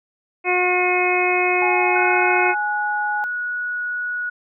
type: harmonic tone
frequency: 361.2 Hz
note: F#4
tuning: 42 cents flat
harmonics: 1 / 2 / 3 / 4 / 5 / 6 / 7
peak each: -21 / -22 / -27 / -31 / -33 / -22 / -22 dBFS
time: 0.44-2.55 s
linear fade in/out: 50 ms
type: tone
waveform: sine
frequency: 836 Hz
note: G#5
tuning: 11 cents sharp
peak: -22 dBFS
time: 1.62-3.24 s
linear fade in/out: 0 ms
type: tone with pitch glide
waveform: sine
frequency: 1480 to 1462.2 Hz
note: F#6 to F#6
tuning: 0 to -21 cents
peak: -22 dBFS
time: 1.95-4.3 s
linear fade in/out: 10 ms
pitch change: -21 cents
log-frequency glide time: 2.33-2.68 s
effects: none